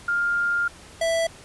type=tone pair in turn; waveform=sine / square; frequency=1404 / 660.3 Hz; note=F6 / E5; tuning=+9 / +3 cents; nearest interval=octave + minor second; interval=1306 cents; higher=first; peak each=-20 / -21 dBFS; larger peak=first; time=0.08-0.68 / 1.01-1.27 s; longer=first; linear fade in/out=5 ms; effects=pink hiss -46 dBFS RMS until 1.44 s + resampled to 24000 Hz